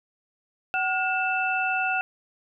sine tone cluster, 755 / 1436 / 2653 Hz, F#5 / F6 / E7, +35 / +48 / +10 cents, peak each -27 dBFS, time 0.74-2.01 s, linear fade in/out 0 ms, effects none

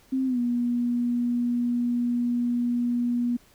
sine tone with pitch glide, 263 to 241.2 Hz, C4 to B3, +9 to -41 cents, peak -22 dBFS, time 0.12-3.37 s, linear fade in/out 10 ms, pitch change -150 cents, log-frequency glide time 0.26-0.39 s, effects pink hiss -58 dBFS RMS until 3.54 s

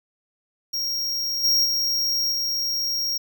square tone with level steps, 5588 Hz, F8, in tune, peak -24 / -17 / -21 / -23 dBFS, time 0.73-3.18 s, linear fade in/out 10 ms, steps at 1.43 / 1.64 / 2.31 s, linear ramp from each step 20 ms, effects 9-bit

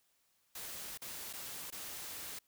white noise with dropouts, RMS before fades -45 dBFS, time 0.55-2.39 s, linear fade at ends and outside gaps 5 ms, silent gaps 0.976-1.017 / 1.33-1.334 / 1.704-1.723 s, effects white hiss -75 dBFS RMS until 2.47 s

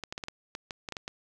clicks, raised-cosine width 0.2 ms, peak -19 dBFS, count 11, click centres 0.037 / 0.125 / 0.179 / 0.238 / 0.284 / 0.551 / 0.708 / 0.888 / 0.923 / 0.968 / 1.079 s, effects none

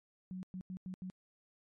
sine tone bursts at uneven times, 185 Hz, F#3, in tune, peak -40 dBFS, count 5, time 0.31-0.43 / 0.54-0.61 / 0.7-0.77 / 0.86-0.94 / 1.02-1.1 s, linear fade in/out 0 ms, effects MP3 48 kbps

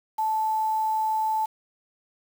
sine tone with quantisation, 874 Hz, A5, 12 cents flat, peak -22 dBFS, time 0.18-1.46 s, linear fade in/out 10 ms, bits 7, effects none

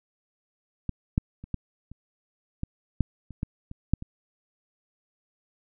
clicks, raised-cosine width 5 ms, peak -16 / -9 / -28 / -16 / -30 / -17 / -9 / -29 / -16 / -26 / -8 / -24 dBFS, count 12, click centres 0.893 / 1.179 / 1.44 / 1.543 / 1.916 / 2.634 / 3.007 / 3.307 / 3.431 / 3.714 / 3.936 / 4.024 s, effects none

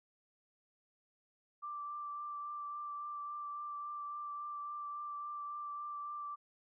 sine tone with vibrato, 1174.7 Hz, D6, in tune, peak -40 dBFS, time 1.62-6.36 s, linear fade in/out 20 ms, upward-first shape triangle, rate 3.6 Hz, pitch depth 15 cents each way, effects none

